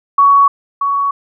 sine tone with echo, 1121 Hz, C#6, 19 cents sharp, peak -5 dBFS, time 0.18-0.48 s, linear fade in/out 5 ms, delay 630 ms, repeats 1, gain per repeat -7 dB, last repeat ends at 1.11 s, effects none

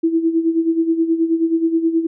sine tone with tremolo, 328.5 Hz, E4, 6 cents flat, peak -11 dBFS, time 0.03-2.07 s, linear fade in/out 10 ms, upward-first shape sine, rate 9.4 Hz, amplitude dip 70%, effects none

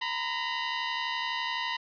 15% pulse tone pair together, 932.3 / 1004.1 Hz, A#5 / B5, 0 / +28 cents, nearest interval minor second, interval 128 cents, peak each -26 dBFS, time 0.01-1.77 s, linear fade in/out 10 ms, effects resampled to 11025 Hz + 9-bit

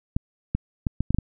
clicks, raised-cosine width 5 ms, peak -10 dBFS, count 7, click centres 0.165 / 0.55 / 0.868 / 1.006 / 1.106 / 1.146 / 1.186 s, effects none

